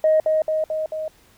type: tone with echo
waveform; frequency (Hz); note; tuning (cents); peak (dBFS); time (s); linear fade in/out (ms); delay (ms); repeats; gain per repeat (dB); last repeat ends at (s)
sine; 626; D#5; +10; -12; 0.04-0.2; 2; 220; 4; -3; 1.08
effects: tanh soft clip ceiling -9 dBFS + pink hiss -55 dBFS RMS until 1.37 s